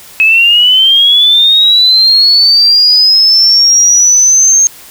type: linear sweep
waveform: sine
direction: up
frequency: 2563 to 6450 Hz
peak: -3 dBFS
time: 0.2-4.67 s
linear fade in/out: 0 ms
effects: white hiss -34 dBFS RMS until 4.9 s